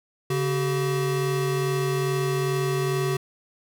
square tone pair together, 140.79 / 380 Hz, C#3 / F#4, +27 / +46 cents, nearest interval octave + perfect fourth, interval 1719 cents, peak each -26 dBFS, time 0.3-3.17 s, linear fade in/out 5 ms, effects none

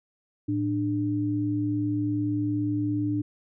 sine tone pair together, 111.3 / 297.1 Hz, A2 / D4, +20 / +20 cents, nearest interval octave + perfect fourth, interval 1700 cents, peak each -29 / -25 dBFS, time 0.48-3.22 s, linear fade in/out 10 ms, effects none

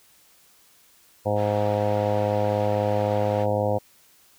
harmonic tone, 103.83 Hz, G#2, in tune, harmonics 1 / 2 / 3 / 4 / 5 / 6 / 7 / 8 / 9, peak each -27 / -32 / -34 / -34 / -24 / -29 / -30 / -34 / -36 dBFS, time 1.25-3.79 s, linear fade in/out 20 ms
pink band-pass noise, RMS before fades -42 dBFS, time 1.35-3.47 s, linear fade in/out 50 ms, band 550 to 3100 Hz, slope 12 dB/octave
effects white hiss -57 dBFS RMS until 4.38 s

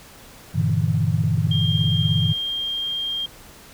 sine chord, E half-diminished seventh, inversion first, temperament just, 98.89 / 118.67 / 148.33 / 164.81 Hz, G2 / Bb2 / D3 / E3, +16 / +31 / +18 / 0 cents, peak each -23 dBFS, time 0.54-2.34 s, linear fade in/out 20 ms
clicks, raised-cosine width 3 ms, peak -26 dBFS, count 7, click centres 0.614 / 0.695 / 1.238 / 1.376 / 1.47 / 1.842 / 1.881 s
sine tone, 3205 Hz, G7, 38 cents sharp, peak -23 dBFS, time 1.51-3.26 s, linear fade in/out 5 ms
effects pink hiss -45 dBFS RMS until 3.73 s

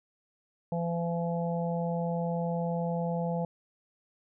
harmonic tone, 169.8 Hz, F3, 48 cents flat, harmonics 1 / 3 / 4 / 5, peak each -30 / -34 / -37 / -39 dBFS, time 0.72-3.45 s, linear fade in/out 2 ms, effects none

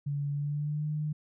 sine tone with pitch glide, 143.2 to 151.54 Hz, D3 to D#3, -43 to -45 cents, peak -29 dBFS, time 0.06-1.13 s, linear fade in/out 10 ms, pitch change +98 cents, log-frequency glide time 0.31-0.87 s, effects none

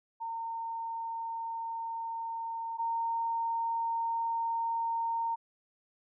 sine tone pair in turn, 914 / 919 Hz, A#5 / A#5, -34 / -25 cents, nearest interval unison, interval 9 cents, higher second, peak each -34 / -29 dBFS, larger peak second, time 0.2-2.78 / 2.78-5.36 s, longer neither, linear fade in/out 20 ms, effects none

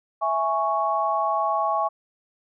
sine chord, C# minor, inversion first, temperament equal, 659.3 / 830.6 / 1108.7 Hz, E5 / G#5 / C#6, 0 / 0 / 0 cents, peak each -26 / -25 / -24 dBFS, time 0.21-1.89 s, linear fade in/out 20 ms, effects none

